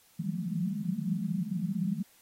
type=band-pass noise; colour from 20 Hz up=white; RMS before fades=-32 dBFS; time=0.19-2.03 s; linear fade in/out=10 ms; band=160 to 210 Hz; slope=96 dB/octave; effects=white hiss -62 dBFS RMS until 2.21 s + AAC 48 kbps